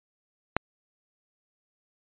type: click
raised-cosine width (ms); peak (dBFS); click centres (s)
0.5; -7; 0.566
effects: resampled to 8000 Hz